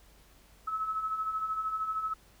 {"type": "beating tone pair", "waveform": "sine", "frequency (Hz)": [1284, 1297], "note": ["E6", "E6"], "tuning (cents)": [-46, -28], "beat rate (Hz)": 13, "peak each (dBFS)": [-39, -31], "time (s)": [0.67, 2.14], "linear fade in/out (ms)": 10, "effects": ["added 50 Hz sine -60 dBFS peak until 2.4 s", "pink hiss -61 dBFS RMS until 2.4 s"]}